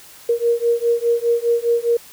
sine beating tone pair, 467.7 / 472.6 Hz, A#4 / A#4, +6 / +24 cents, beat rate 4.9 Hz, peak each -18 dBFS, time 0.29-1.97 s, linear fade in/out 5 ms, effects white hiss -43 dBFS RMS until 2.12 s

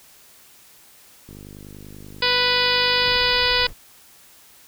click train, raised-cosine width 3 ms, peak -28 dBFS, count 95, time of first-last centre 1.29-3.159 s, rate 50.3 Hz
harmonic tone, 493.9 Hz, B4, in tune, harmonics 1 / 2 / 3 / 4 / 5 / 6 / 7 / 8 / 9 / 10, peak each -26 / -26 / -26 / -26 / -26 / -26 / -26 / -26 / -26 / -26 dBFS, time 2.22-3.67 s, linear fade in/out 5 ms
brown noise, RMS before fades -35 dBFS, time 3-3.74 s, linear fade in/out 50 ms
effects white hiss -50 dBFS RMS until 4.67 s

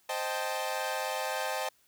sawtooth chord, A half-diminished seventh, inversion first, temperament equal, 523.3 / 622.3 / 784 / 880 Hz, C5 / Eb5 / G5 / A5, 0 / 0 / 0 / 0 cents, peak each -33 dBFS, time 0.09-1.69 s, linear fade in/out 5 ms, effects white hiss -67 dBFS RMS until 1.87 s

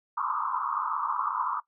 white band-pass noise, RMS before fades -30 dBFS, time 0.17-1.6 s, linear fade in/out 5 ms, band 910 to 1300 Hz, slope 96 dB/octave, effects noise-tail reverb RT60 0.1 s tail -18 dB re dry

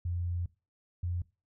sine tone pair in turn, 87.31 / 87.92 Hz, F2 / F2, 0 / +12 cents, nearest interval unison, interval 12 cents, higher second, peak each -30 / -30 dBFS, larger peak neither, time 0.05-0.46 / 1.03-1.22 s, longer first, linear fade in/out 5 ms, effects noise-tail reverb RT60 0.3 s tail -21 dB re dry

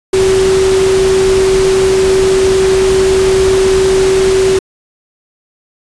sine tone in noise, 381.1 Hz, G4, 49 cents flat, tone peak -7 dBFS, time 0.13-4.59 s, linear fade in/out 5 ms, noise pink, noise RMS -18 dBFS, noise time 0.13-4.59 s, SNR +8 dB, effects resampled to 22050 Hz

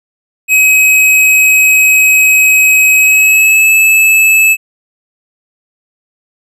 square tone with pitch glide, 2542 to 2606 Hz, D#7 to E7, +36 to -20 cents, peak -5 dBFS, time 0.48-4.57 s, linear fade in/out 50 ms, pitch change +44 cents, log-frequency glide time 2.96-3.72 s, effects none

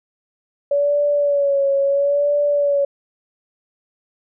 sine tone with vibrato, 567 Hz, C#5, 39 cents sharp, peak -14 dBFS, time 0.71-2.85 s, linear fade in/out 5 ms, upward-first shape sine, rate 0.74 Hz, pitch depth 44 cents each way, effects none

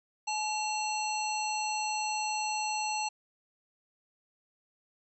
harmonic tone with a mistuned harmonic, 855 Hz, A5, 50 cents flat, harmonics 1 / 3 / 5 / 7 / 9, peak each -32 / -37 / -39 / -40 / -42 dBFS, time 0.27-3.09 s, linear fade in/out 10 ms, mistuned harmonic 3, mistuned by +100 cents, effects none

